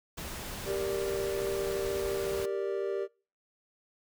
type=noise; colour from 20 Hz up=pink; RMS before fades=-40 dBFS; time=0.17-2.46 s; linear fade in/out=10 ms
type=chord; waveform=triangle; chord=G minor; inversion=none; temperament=equal; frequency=392 / 466.2 / 587.3 Hz; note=G4 / Bb4 / D5; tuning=0 / 0 / 0 cents; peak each=-30 / -34 / -35 dBFS; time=0.65-3.08 s; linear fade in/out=50 ms
effects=noise-tail reverb RT60 0.4 s tail -26 dB re dry